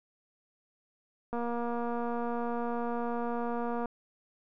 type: click train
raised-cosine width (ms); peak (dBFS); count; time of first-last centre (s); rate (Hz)
1; -22; 600; 1.33-3.857; 237
effects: none